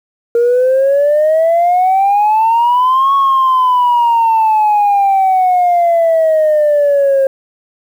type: exponential two-way sweep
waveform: sine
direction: up then down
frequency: 466.2 to 1108.7 to 535 Hz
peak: -6 dBFS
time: 0.35-7.27 s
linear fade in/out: 2 ms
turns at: 3.14 s
effects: tanh soft clip ceiling -5 dBFS + 7-bit